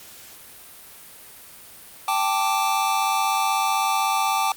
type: chord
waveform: square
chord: G suspended second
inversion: none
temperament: equal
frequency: 784 / 880 / 1174.7 Hz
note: G5 / A5 / D6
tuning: 0 / 0 / 0 cents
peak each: -25 dBFS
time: 2.08-4.52 s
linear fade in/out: 2 ms
effects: white hiss -44 dBFS RMS until 4.56 s + Opus 48 kbps